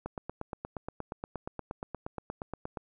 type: click train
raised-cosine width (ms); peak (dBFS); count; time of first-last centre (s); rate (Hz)
1; -22; 24; 0.06-2.772; 8.48
effects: none